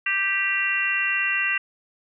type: harmonic tone with a mistuned harmonic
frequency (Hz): 392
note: G4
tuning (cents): 0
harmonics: 3 / 4 / 5 / 6 / 7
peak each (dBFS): -34 / -28 / -25 / -33 / -24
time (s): 0.06-1.58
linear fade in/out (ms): 5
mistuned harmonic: 6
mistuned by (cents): +25
effects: none